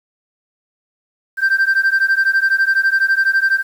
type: beating tone pair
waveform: sine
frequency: 1564 / 1576 Hz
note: G6 / G6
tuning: -4 / +9 cents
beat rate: 12 Hz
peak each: -13 dBFS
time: 1.37-3.63 s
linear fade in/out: 50 ms
effects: tanh soft clip ceiling -9 dBFS + 7-bit